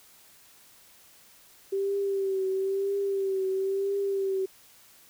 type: tone with vibrato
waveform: sine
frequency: 389.3 Hz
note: G4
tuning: 12 cents flat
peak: -25 dBFS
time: 1.72-4.46 s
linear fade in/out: 10 ms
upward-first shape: triangle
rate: 1 Hz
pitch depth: 47 cents each way
effects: white hiss -56 dBFS RMS until 5.09 s